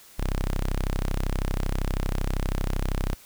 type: tone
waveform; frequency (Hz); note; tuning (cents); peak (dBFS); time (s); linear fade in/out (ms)
sawtooth; 32.7; C1; 0; -20; 0.18-3.15; 20
effects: white hiss -51 dBFS RMS until 3.25 s